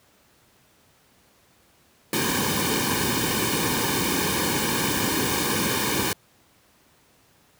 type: noise with comb filter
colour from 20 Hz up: pink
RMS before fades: -24 dBFS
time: 2.13-6.13 s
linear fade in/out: 2 ms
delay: 1.5 ms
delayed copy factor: -0.85
effects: pink hiss -59 dBFS RMS until 7.59 s + high-pass 80 Hz 12 dB/octave